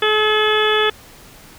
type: harmonic tone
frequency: 428.5 Hz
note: A4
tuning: 46 cents flat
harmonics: 1 / 2 / 3 / 4 / 5 / 6 / 7 / 8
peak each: -17 / -25 / -21 / -21 / -28 / -26 / -26 / -21 dBFS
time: 0.02-0.9 s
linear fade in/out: 5 ms
effects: pink hiss -43 dBFS RMS until 1.58 s